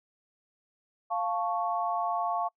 sine chord, F augmented, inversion none, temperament equal, 698.5 / 880 / 1108.7 Hz, F5 / A5 / C#6, 0 / 0 / 0 cents, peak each -30 / -33 / -32 dBFS, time 1.1-2.49 s, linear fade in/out 20 ms, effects noise-tail reverb RT60 0.1 s tail -26 dB re dry

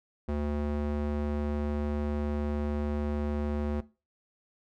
square tone with band-pass filter, 73.42 Hz, D2, in tune, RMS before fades -31 dBFS, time 0.28-3.81 s, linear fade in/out 10 ms, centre 320 Hz, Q 0.58, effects noise-tail reverb RT60 0.3 s tail -18 dB re dry

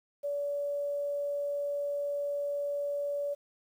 sine tone, 573 Hz, D5, 43 cents flat, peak -30 dBFS, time 0.23-3.35 s, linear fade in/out 20 ms, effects 10-bit

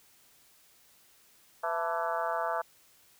harmonic tone with a mistuned harmonic, 166.6 Hz, E3, 19 cents sharp, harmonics 3 / 4 / 5 / 6 / 7 / 8 / 9 / 10, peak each -40 / -33 / -35 / -41 / -36 / -39 / -40 / -47 dBFS, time 1.63-2.62 s, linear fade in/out 10 ms, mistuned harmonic 5, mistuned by +95 cents, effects white hiss -62 dBFS RMS until 3.19 s

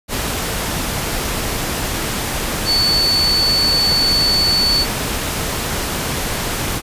sine tone in noise, 4470 Hz, C#8, 14 cents sharp, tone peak -13 dBFS, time 2.65-4.86 s, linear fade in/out 50 ms, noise pink, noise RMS -21 dBFS, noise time 0.08-6.82 s, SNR +5 dB, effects resampled to 32000 Hz

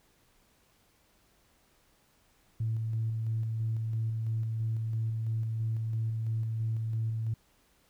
sine tone with tremolo, 112 Hz, A2, 31 cents sharp, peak -27 dBFS, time 2.6-7.34 s, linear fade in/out 5 ms, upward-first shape square, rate 3 Hz, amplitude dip 25%, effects tanh soft clip ceiling -23 dBFS + pink hiss -67 dBFS RMS until 7.89 s

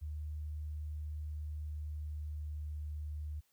sine tone with pitch glide, 75.8 to 75.32 Hz, D#2 to D2, -45 to +44 cents, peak -38 dBFS, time 0.01-3.41 s, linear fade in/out 20 ms, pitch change -11 cents, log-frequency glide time 1.27-2.62 s, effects white hiss -75 dBFS RMS until 3.52 s

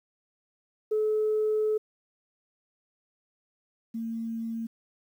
sine tone pair in turn, 430 / 227.3 Hz, A4 / A#3, -40 / -43 cents, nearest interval major seventh, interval 1103 cents, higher first, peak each -22 / -30 dBFS, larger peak first, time 0.91-1.78 / 3.94-4.67 s, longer first, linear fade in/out 10 ms, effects tanh soft clip ceiling -19 dBFS + 10-bit

